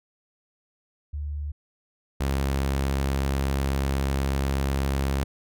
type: tone pair in turn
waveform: sine / sawtooth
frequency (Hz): 73.42 / 68.17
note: D2 / C#2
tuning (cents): 0 / -28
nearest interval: minor second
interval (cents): 128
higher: first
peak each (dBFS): -28 / -19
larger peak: second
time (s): 1.13-1.52 / 2.2-5.24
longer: second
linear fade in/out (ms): 10
effects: none